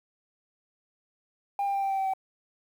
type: tone with pitch steps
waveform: sine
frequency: 801 / 795 / 789.1 / 783.2 / 777.3 / 771.5 / 765.7 Hz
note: G5 / G5 / G5 / G5 / G5 / G5 / G5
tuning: +37 / +24 / +11 / -2 / -15 / -28 / -41 cents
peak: -23 dBFS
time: 1.59-2.136 s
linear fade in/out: 2 ms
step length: 78 ms
effects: tanh soft clip ceiling -24 dBFS + 9-bit